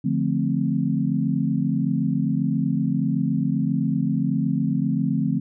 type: chord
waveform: sine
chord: D minor seventh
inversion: none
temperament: equal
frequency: 146.83 / 174.61 / 220 / 261.6 Hz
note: D3 / F3 / A3 / C4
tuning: 0 / 0 / 0 / 0 cents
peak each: -25 dBFS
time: 0.04-5.4 s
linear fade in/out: 10 ms
effects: none